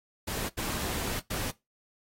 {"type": "noise bursts at uneven times", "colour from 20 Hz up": "pink", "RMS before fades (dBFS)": -34, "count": 3, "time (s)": [[0.27, 0.49], [0.57, 1.2], [1.3, 1.51]], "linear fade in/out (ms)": 10, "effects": ["noise-tail reverb RT60 0.2 s tail -19 dB re dry", "AAC 48 kbps"]}